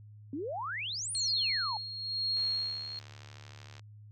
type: exponential two-way sweep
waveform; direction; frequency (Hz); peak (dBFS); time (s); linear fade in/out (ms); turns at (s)
sine; up then down; 258.3 to 9850 to 813; -34; 0.33-1.77; 2; 1.12
type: tone with tremolo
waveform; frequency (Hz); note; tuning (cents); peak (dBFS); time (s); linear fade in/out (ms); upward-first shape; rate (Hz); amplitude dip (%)
sine; 4271; C8; +35; -28; 1.15-2.99; 0; sine; 1; 70
type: click train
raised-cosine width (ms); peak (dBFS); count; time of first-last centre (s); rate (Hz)
0.2; -33; 105; 2.37-3.795; 73
effects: added 105 Hz sine -49 dBFS peak until 4.11 s